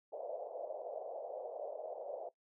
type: band-pass noise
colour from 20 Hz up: pink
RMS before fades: -44 dBFS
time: 0.12-2.29 s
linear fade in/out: 5 ms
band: 510 to 680 Hz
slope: 48 dB/octave
effects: noise-tail reverb RT60 0.1 s tail -18 dB re dry

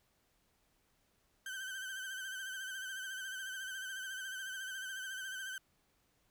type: tone with vibrato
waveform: 35% pulse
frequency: 1544 Hz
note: G6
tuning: 27 cents flat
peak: -39 dBFS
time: 1.46-5.58 s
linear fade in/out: 2 ms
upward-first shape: sine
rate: 14 Hz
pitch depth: 50 cents each way
effects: pink hiss -75 dBFS RMS until 6.3 s

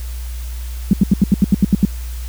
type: tone bursts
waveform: sine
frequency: 196 Hz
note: G3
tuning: in tune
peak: -6 dBFS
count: 10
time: 0.91-1.851 s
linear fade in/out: 2 ms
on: 23 ms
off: 79 ms
effects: added 60 Hz sine -23 dBFS peak until 2.28 s + white hiss -39 dBFS RMS until 2.28 s

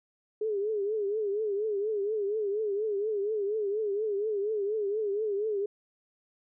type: tone with vibrato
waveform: sine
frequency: 416.6 Hz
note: G#4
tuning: 5 cents sharp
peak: -27 dBFS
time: 0.41-5.66 s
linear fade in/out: 5 ms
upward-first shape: triangle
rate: 4.2 Hz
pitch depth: 120 cents each way
effects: none

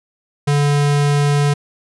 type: tone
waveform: square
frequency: 144.5 Hz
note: D3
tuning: 28 cents flat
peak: -13 dBFS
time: 0.47-1.54 s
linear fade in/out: 10 ms
effects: resampled to 24000 Hz

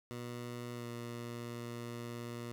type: tone with pitch glide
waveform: 15% pulse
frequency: 120.8 to 118.86 Hz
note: B2 to A#2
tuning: -38 to +34 cents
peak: -35 dBFS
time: 0.11-2.52 s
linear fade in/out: 0 ms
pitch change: -28 cents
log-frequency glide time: 0.75-0.87 s
effects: none

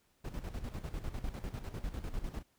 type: noise with tremolo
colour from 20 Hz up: brown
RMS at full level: -38 dBFS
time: 0.24-2.43 s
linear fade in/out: 10 ms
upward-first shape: square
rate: 10 Hz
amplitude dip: 65%
effects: pink hiss -73 dBFS RMS until 2.58 s

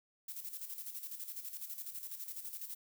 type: noise with tremolo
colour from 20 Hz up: violet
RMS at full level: -43 dBFS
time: 0.28-2.75 s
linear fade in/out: 5 ms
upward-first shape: square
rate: 12 Hz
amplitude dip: 60%
effects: none

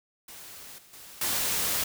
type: noise with level steps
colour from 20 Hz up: white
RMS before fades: -45 / -55 / -47 / -28 dBFS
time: 0.28-1.84 s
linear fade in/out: 5 ms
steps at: 0.78 / 0.93 / 1.21 s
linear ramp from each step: 5 ms
effects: none

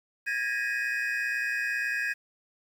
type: tone cluster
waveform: triangle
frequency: 1642 / 1760 / 1890 / 2508 Hz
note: G#6 / A6 / A#6 / D#7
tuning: -20 / 0 / +23 / +13 cents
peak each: -28 / -35 / -34 / -32 dBFS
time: 0.26-2.14 s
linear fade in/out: 20 ms
effects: 9-bit

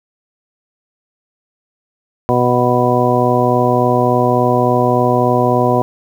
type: harmonic tone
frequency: 123.47 Hz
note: B2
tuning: in tune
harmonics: 1 / 2 / 3 / 4 / 5 / 6 / 8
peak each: -18 / -18 / -18 / -18 / -18 / -18 / -18 dBFS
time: 2.29-5.82 s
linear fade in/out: 0 ms
effects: 7-bit

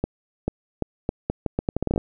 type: accelerating click train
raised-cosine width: 2 ms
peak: -9 dBFS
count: 15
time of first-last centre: 0.04-1.978 s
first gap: 440 ms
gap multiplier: 0.78
effects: none

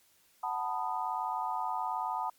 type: chord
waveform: sine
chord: B dominant seventh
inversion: second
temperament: just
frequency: 740.8 / 889 / 987.8 / 1234.7 Hz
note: F#5 / A5 / B5 / D#6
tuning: +2 / +18 / 0 / -14 cents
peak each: -37 / -35 / -36 / -39 dBFS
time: 0.43-2.3 s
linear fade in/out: 5 ms
effects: white hiss -66 dBFS RMS until 2.38 s + MP3 96 kbps

